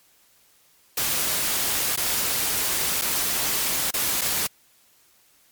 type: noise with dropouts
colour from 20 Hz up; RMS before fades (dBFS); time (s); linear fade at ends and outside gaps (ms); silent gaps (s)
white; -24; 0.97-4.47; 5; 1.961-1.973 / 3.014-3.018 / 3.908-3.938 / 4.211-4.215
effects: white hiss -59 dBFS RMS until 5.51 s + MP3 96 kbps